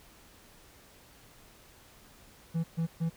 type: tone bursts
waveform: triangle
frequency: 164.81 Hz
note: E3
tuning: in tune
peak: -25 dBFS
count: 3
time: 2.54-3.1 s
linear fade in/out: 20 ms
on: 100 ms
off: 130 ms
effects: pink hiss -57 dBFS RMS until 3.16 s